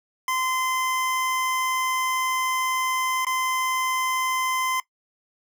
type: tone with dropouts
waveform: 25% pulse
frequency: 1033 Hz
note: C6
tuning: 22 cents flat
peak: -19 dBFS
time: 0.28-4.8 s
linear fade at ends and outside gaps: 2 ms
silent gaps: 3.249-3.267 s
effects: noise-tail reverb RT60 0.1 s tail -19 dB re dry